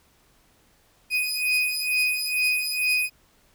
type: beating tone pair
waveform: 35% pulse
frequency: 2493 / 2495.2 Hz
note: D#7 / D#7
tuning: +3 / +4 cents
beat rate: 2.2 Hz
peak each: -23 dBFS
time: 1.1-3.1 s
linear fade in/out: 50 ms
effects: pink hiss -61 dBFS RMS until 3.54 s